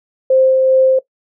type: tone with tremolo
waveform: sine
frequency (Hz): 524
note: C5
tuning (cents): +2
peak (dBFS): -7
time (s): 0.3-0.99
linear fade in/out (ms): 5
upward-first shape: sine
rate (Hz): 2.5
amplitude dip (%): 25
effects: noise-tail reverb RT60 0.1 s tail -18 dB re dry